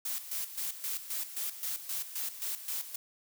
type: noise with tremolo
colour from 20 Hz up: blue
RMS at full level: -35 dBFS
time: 0.05-2.96 s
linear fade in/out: 5 ms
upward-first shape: square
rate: 3.8 Hz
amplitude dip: 70%
effects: none